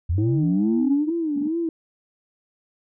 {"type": "linear sweep", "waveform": "sine", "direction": "up", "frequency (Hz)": [77.4, 317.3], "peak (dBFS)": -18, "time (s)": [0.09, 1.1], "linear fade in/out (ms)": 10}
{"type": "tone with vibrato", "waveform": "sine", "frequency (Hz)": 311.1, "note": "D#4", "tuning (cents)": 0, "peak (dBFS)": -21, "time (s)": [0.18, 1.69], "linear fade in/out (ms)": 2, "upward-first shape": "sine", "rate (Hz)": 2.3, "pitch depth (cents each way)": 150}
{"type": "tone bursts", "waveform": "sine", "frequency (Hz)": 233.1, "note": "A#3", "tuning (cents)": 0, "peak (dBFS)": -26, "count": 3, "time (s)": [1.36, 1.477], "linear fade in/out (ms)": 5, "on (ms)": 25, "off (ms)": 21}
{"effects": ["tanh soft clip ceiling -11 dBFS"]}